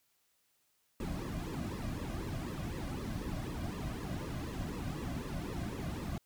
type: noise with flanger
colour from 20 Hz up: brown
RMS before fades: -39 dBFS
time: 1-6.18 s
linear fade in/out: 2 ms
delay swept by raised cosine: 1.3 to 2.3 ms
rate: 4 Hz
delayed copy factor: -0.9
effects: white hiss -75 dBFS RMS until 6.25 s